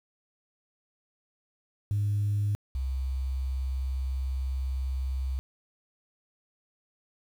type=tone pair in turn; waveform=sine; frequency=102.8 / 65.65 Hz; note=G#2 / C2; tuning=-17 / +6 cents; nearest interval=minor sixth; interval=777 cents; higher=first; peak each=-23 / -27 dBFS; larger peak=first; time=1.91-2.55 / 2.75-5.39 s; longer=second; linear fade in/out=0 ms; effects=tanh soft clip ceiling -21 dBFS + 9-bit